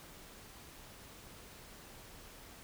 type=silence; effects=pink hiss -54 dBFS RMS until 2.63 s